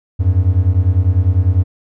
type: beating tone pair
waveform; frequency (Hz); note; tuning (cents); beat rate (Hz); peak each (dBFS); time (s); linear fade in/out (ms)
triangle; 86.8 / 96.8; F2 / G2; -10 / -21; 10; -11; 0.19-1.64; 20
effects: none